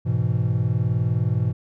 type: chord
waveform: triangle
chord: E major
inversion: first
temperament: equal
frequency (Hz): 103.83 / 123.47 / 164.81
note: G#2 / B2 / E3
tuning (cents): 0 / 0 / 0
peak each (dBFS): -21 / -20 / -25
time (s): 0.05-1.53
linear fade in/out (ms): 20
effects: none